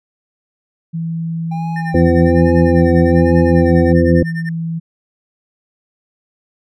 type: tone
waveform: sine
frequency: 164.81 Hz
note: E3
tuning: in tune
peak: -18 dBFS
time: 0.93-4.8 s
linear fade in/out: 20 ms
type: tone with vibrato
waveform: triangle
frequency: 794 Hz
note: G5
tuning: 22 cents sharp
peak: -23 dBFS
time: 1.51-3.93 s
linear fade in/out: 10 ms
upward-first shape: sine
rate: 1.2 Hz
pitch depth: 80 cents each way
type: tone with tremolo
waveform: triangle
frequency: 1800 Hz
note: A6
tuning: 39 cents sharp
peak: -21 dBFS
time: 1.76-4.49 s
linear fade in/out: 2 ms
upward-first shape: sine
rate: 10 Hz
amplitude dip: 100%
type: harmonic tone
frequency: 85 Hz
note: F2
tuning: 46 cents flat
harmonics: 1 / 2 / 3 / 4 / 6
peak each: -15 / -15 / -15 / -15 / -15 dBFS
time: 1.94-4.23 s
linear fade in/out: 5 ms
effects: none